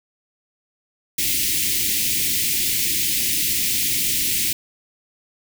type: band-stop noise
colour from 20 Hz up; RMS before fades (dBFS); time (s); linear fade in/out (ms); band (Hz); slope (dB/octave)
white; -21; 1.18-4.53; 5; 370 to 2000; 48
effects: none